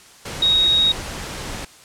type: tone in noise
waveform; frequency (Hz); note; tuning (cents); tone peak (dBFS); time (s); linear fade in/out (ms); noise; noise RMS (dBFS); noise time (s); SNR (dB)
sine; 3773; A#7; +20; -13; 0.42-0.92; 5; pink; -30; 0.25-1.65; +14
effects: white hiss -46 dBFS RMS until 1.84 s + low-pass 9000 Hz 12 dB/octave